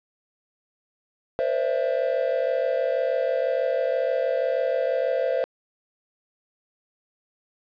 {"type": "tone cluster", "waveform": "triangle", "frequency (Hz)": [480.8, 527, 589, 662], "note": ["B4", "C5", "D5", "E5"], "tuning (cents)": [-46, 12, 5, 7], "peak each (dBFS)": [-27, -22, -30, -25], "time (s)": [1.39, 5.44], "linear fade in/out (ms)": 0, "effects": ["resampled to 11025 Hz", "9-bit"]}